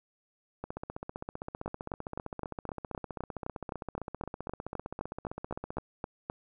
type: two click trains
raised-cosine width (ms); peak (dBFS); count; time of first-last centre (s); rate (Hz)
1; -20 / -23; 19 / 80; 1.66-6.299 / 0.64-5.77; 3.88 / 15.4
effects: none